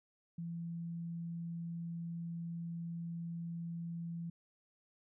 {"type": "tone", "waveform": "sine", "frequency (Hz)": 168.6, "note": "E3", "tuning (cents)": 39, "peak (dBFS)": -39, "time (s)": [0.38, 4.3], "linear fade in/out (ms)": 5, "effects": []}